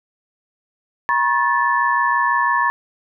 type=tone cluster; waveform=sine; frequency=960 / 1086 / 1744 Hz; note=B5 / C#6 / A6; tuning=-49 / -36 / -16 cents; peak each=-19 dBFS; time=1.09-2.7 s; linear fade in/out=0 ms; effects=none